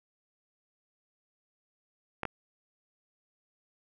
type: clicks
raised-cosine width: 0.5 ms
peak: -17 dBFS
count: 2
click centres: 2.233 / 2.253 s
effects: none